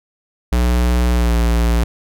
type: tone with pitch glide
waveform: square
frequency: 60.5 to 58.1 Hz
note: B1 to A#1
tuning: -35 to -5 cents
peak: -13 dBFS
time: 0.52-1.84 s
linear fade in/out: 5 ms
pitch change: -70 cents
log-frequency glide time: 1.14-1.33 s
effects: none